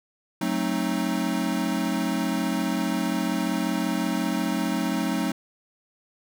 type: chord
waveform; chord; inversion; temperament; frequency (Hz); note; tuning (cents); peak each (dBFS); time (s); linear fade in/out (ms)
square; F# diminished seventh; none; equal with one note detuned; 185 / 220 / 265.7 / 311.1; F#3 / A3 / C4 / Eb4; 0 / 0 / +27 / 0; -30; 0.41-5.32; 5
effects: none